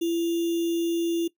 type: tone with sample-and-hold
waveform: sine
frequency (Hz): 337.3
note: E4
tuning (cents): +40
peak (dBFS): -22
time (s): 0.01-1.28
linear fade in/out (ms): 10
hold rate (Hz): 3150
effects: noise-tail reverb RT60 0.1 s tail -19 dB re dry